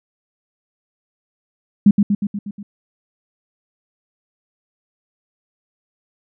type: tone with echo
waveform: sine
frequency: 203.7 Hz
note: G#3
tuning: 33 cents flat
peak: -5 dBFS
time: 1.86-1.91 s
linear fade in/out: 5 ms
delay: 120 ms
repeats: 6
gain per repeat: -4 dB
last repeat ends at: 2.63 s
effects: none